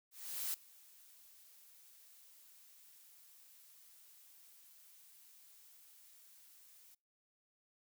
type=noise with ADSR envelope; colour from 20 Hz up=blue; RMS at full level=-38 dBFS; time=0.11-6.95 s; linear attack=430 ms; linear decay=3 ms; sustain=-24 dB; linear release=8 ms; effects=noise-tail reverb RT60 0.3 s tail -26 dB re dry